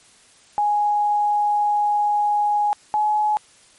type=tone pair in turn; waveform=sine; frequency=830.6 / 846.1 Hz; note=G#5 / G#5; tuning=0 / +32 cents; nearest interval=unison; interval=32 cents; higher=second; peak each=-16 dBFS; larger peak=neither; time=0.58-2.73 / 2.94-3.37 s; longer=first; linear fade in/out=0 ms; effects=white hiss -52 dBFS RMS until 3.78 s + MP3 48 kbps